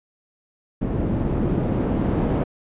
white noise with low-pass filter sweep, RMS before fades -22 dBFS, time 0.81-2.44 s, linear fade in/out 10 ms, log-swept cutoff 230 to 350 Hz, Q 0.71, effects resampled to 8000 Hz

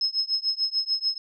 sine tone with tremolo, 5170 Hz, E8, 34 cents flat, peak -19 dBFS, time 0.01-1.18 s, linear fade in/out 2 ms, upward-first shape triangle, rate 6.8 Hz, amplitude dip 100%, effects none

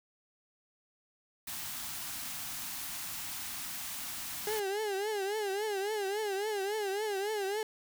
white band-stop noise, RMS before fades -40 dBFS, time 1.47-4.6 s, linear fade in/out 5 ms, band 330 to 660 Hz, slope 48 dB/octave
35% pulse tone with vibrato, 409 Hz, G#4, 26 cents flat, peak -30 dBFS, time 4.47-7.63 s, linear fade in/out 2 ms, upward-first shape triangle, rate 3.6 Hz, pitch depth 140 cents each way
effects none

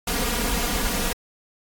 pink noise with comb filter, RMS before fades -24 dBFS, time 0.07-1.13 s, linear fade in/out 5 ms, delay 4.2 ms, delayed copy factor +0.95, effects AAC 64 kbps

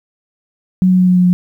sine tone with pitch steps, 185 / 183.83 / 182.66 / 181.51 / 180.36 / 179.22 Hz, F#3 / F#3 / F#3 / F#3 / F#3 / F3, 0 / -11 / -22 / -33 / -44 / +45 cents, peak -7 dBFS, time 0.82-1.33 s, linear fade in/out 0 ms, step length 85 ms, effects 8-bit

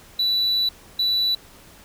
triangle tone pair in turn, 3956 / 3956 Hz, B7 / B7, +2 / +2 cents, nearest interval unison, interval 0 cents, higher neither, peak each -16 dBFS, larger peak neither, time 0.19-0.69 / 0.99-1.35 s, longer first, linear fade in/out 5 ms, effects tanh soft clip ceiling -12 dBFS + pink hiss -48 dBFS RMS until 1.84 s

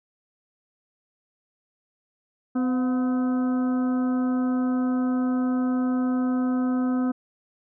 harmonic tone with a mistuned harmonic, 254.2 Hz, C4, 50 cents flat, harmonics 1 / 2 / 3 / 4 / 5 / 6, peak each -21 / -36 / -38 / -43 / -38 / -45 dBFS, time 2.55-7.12 s, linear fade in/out 10 ms, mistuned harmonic 3, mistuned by -78 cents, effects none

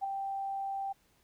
sine tone with ADSR envelope, 784 Hz, G5, in tune, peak -28 dBFS, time 0.01-0.93 s, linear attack 31 ms, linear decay 6 ms, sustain -5 dB, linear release 14 ms, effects pink hiss -69 dBFS RMS until 1.23 s

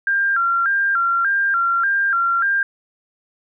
sine tone with vibrato, 1481 Hz, F#6, 1 cent sharp, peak -15 dBFS, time 0.07-2.63 s, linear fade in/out 2 ms, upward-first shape square, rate 1.7 Hz, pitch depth 130 cents each way, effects none

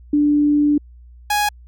sine / sawtooth tone pair in turn, 293.7 / 830.7 Hz, D4 / G#5, 0 / 0 cents, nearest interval octave + tritone, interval 1800 cents, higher second, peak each -12 dBFS, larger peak neither, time 0.13-0.78 / 1.3-1.49 s, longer first, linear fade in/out 5 ms, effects added 60 Hz sine -40 dBFS peak until 1.67 s

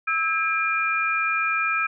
sine tone cluster, 1307 / 1617 / 2401 Hz, E6 / G#6 / D7, -15 / -47 / +38 cents, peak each -24 / -28 / -24 dBFS, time 0.07-1.87 s, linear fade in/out 10 ms, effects none

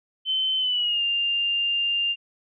sine tone with pitch glide, 3069 to 2798 Hz, G7 to F7, -37 to +3 cents, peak -21 dBFS, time 0.25-2.16 s, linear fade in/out 50 ms, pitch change -160 cents, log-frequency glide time 0.58-1.03 s, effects none

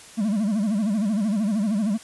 triangle tone with vibrato, 210 Hz, G#3, 19 cents sharp, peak -18 dBFS, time 0.17-1.98 s, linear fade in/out 20 ms, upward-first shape sine, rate 13 Hz, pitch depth 150 cents each way, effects white hiss -45 dBFS RMS until 2.03 s + resampled to 24000 Hz

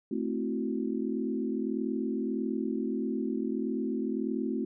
sine chord, F# half-diminished seventh, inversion first, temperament equal, 220 / 261.6 / 329.6 / 370 Hz, A3 / C4 / E4 / F#4, 0 / 0 / 0 / 0 cents, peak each -33 / -33 / -36 / -36 dBFS, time 0.11-4.65 s, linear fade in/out 5 ms, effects none

